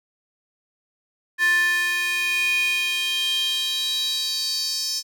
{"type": "tone with high-pass filter sweep", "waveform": "square", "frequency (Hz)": 352.1, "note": "F4", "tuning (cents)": 14, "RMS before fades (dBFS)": -23, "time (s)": [1.38, 5.03], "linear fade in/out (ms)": 50, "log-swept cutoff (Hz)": [1700, 5300], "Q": 6.1, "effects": []}